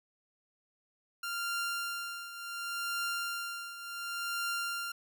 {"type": "tone with tremolo", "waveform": "sawtooth", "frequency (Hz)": 1391, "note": "F6", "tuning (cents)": -7, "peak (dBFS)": -28, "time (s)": [1.23, 4.92], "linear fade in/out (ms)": 5, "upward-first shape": "triangle", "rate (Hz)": 0.69, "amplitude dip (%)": 75, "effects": []}